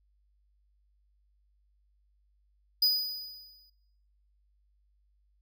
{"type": "tone with exponential decay", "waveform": "square", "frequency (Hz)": 4958, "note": "D#8", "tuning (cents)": -7, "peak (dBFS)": -21, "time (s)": [2.82, 3.7], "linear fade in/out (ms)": 5, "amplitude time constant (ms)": 190, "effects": ["noise-tail reverb RT60 0.9 s tail -18 dB re dry", "added 50 Hz sine -66 dBFS peak until 5.41 s"]}